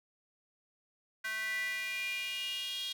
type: tone with high-pass filter sweep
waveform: square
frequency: 218.8 Hz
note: A3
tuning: 9 cents flat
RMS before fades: -37 dBFS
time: 1.24-2.93 s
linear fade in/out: 10 ms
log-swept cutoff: 1700 to 3400 Hz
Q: 7.1
effects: none